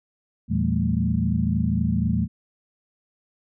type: tone cluster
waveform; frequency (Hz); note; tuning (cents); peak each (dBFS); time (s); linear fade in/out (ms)
sine; 82.5 / 116.9 / 170.2 / 198.6 / 222.6; E2 / A#2 / F3 / G3 / A3; +2 / +5 / -44 / +23 / +20; -26; 0.48-2.28; 50
effects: none